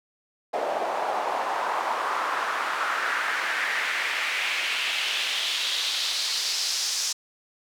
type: noise with band-pass filter sweep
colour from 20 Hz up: pink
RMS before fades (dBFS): -27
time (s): 0.53-7.13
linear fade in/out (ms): 10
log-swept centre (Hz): 630 to 5800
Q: 2.4
effects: high-pass 400 Hz 12 dB/octave